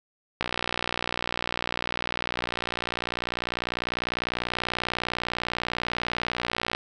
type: click train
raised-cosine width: 0.3 ms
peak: -11 dBFS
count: 382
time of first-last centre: 0.41-6.749 s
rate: 60.1 Hz
effects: none